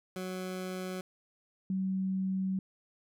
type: tone pair in turn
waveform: 20% pulse / sine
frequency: 185 / 189.76 Hz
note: F#3 / F#3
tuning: 0 / +44 cents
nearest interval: unison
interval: 44 cents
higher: second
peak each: -31 / -29 dBFS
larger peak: second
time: 0.16-1.01 / 1.7-2.59 s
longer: second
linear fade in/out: 2 ms
effects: none